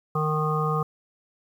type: harmonic tone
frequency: 153.9 Hz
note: D#3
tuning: 19 cents flat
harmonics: 1 / 3 / 5 / 7 / 8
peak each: -25 / -29 / -33 / -31 / -28 dBFS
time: 0.15-0.83 s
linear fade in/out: 5 ms
effects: 9-bit